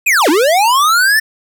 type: linear two-way sweep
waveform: square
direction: down then up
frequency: 2607 to 276.9 to 1804 Hz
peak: -9 dBFS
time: 0.06-1.2 s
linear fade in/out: 10 ms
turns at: 0.29 s
effects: none